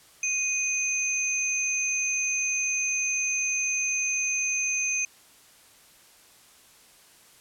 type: tone pair together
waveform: sine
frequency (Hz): 2486 / 6264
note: D#7 / G8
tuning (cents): -2 / -2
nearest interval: octave + major third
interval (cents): 1600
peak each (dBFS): -27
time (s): 0.23-5.05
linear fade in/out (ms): 2
effects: white hiss -55 dBFS RMS until 7.4 s + low-pass 12000 Hz 12 dB/octave